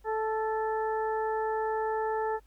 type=harmonic tone with a mistuned harmonic; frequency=437.6 Hz; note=A4; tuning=9 cents flat; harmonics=1 / 2 / 3 / 4; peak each=-30 / -31 / -41 / -41 dBFS; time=0.04-2.4 s; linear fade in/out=50 ms; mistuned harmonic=3; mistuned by=+22 cents; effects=added 50 Hz sine -56 dBFS peak until 2.46 s + pink hiss -69 dBFS RMS until 2.46 s